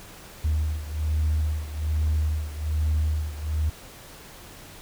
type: beating tone pair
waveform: sine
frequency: 76.6 / 77.8 Hz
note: D#2 / D#2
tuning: -27 / 0 cents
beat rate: 1.2 Hz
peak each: -23 / -26 dBFS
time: 0.44-3.7 s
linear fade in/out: 10 ms
effects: tanh soft clip ceiling -17 dBFS + pink hiss -45 dBFS RMS until 4.81 s